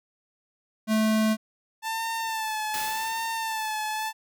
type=tone; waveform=square; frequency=217.9 Hz; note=A3; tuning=17 cents flat; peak=-21 dBFS; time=0.87-1.37 s; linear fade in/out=50 ms
type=tone with vibrato; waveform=sawtooth; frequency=883 Hz; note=A5; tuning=6 cents sharp; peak=-24 dBFS; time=1.82-4.13 s; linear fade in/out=50 ms; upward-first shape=sine; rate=0.87 Hz; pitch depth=49 cents each way
type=noise with exponential decay; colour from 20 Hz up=white; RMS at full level=-33 dBFS; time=2.74-4.12 s; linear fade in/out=0 ms; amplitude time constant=300 ms
effects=none